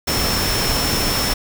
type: tone in noise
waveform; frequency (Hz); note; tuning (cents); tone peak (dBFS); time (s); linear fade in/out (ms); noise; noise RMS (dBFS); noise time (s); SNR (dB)
sine; 5400; E8; +41; -23; 0.07-1.34; 10; pink; -20; 0.07-1.34; -6
effects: none